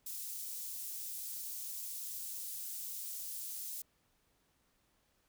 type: high-pass noise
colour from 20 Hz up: white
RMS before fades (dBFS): -43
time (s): 0.06-3.82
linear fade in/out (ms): 5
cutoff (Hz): 6600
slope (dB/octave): 12
effects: pink hiss -75 dBFS RMS until 5.28 s